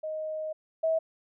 sine tone pair in turn, 624 / 645.3 Hz, D#5 / E5, +5 / -37 cents, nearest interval minor second, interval 58 cents, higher second, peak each -31 / -23 dBFS, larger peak second, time 0.03-0.53 / 0.83-0.99 s, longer first, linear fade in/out 10 ms, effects none

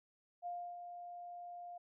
sine tone with ADSR envelope, 703 Hz, F5, 11 cents sharp, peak -39 dBFS, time 0.42-1.78 s, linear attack 42 ms, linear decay 300 ms, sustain -7 dB, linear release 7 ms, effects none

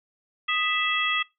harmonic tone with a mistuned harmonic, 659.3 Hz, E5, in tune, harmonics 2 / 3 / 4 / 5, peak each -28 / -28 / -28 / -28 dBFS, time 0.48-1.23 s, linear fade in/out 10 ms, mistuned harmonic 2, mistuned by -98 cents, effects noise-tail reverb RT60 0.2 s tail -21 dB re dry

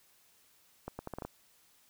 accelerating click train, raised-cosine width 1 ms, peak -25 dBFS, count 7, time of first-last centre 0.88-1.25 s, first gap 110 ms, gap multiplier 0.76, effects white hiss -66 dBFS RMS until 1.89 s

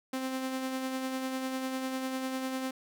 sawtooth tone with tremolo, 261.6 Hz, C4, in tune, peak -27 dBFS, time 0.13-2.71 s, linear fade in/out 5 ms, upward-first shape sine, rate 10 Hz, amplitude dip 35%, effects none

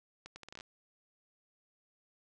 accelerating click train, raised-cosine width 0.2 ms, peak -30 dBFS, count 10, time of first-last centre 0.26-0.609 s, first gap 100 ms, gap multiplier 0.73, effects resampled to 24000 Hz

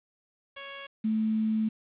5% pulse / sine tone pair in turn, 554.4 / 218.7 Hz, C#5 / A3, 0 / -10 cents, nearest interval octave + major third, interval 1610 cents, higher first, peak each -26 / -24 dBFS, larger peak second, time 0.56-0.87 / 1.04-1.69 s, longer second, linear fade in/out 10 ms, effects resampled to 8000 Hz + 9-bit

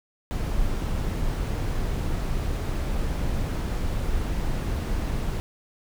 brown noise, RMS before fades -26 dBFS, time 0.31-5.4 s, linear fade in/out 0 ms, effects none

